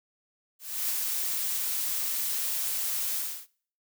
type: noise with ADSR envelope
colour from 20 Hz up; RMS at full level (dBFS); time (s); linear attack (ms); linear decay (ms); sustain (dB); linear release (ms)
blue; -28; 0.59-3.47; 310; 4; -2; 310
effects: noise-tail reverb RT60 0.5 s tail -22 dB re dry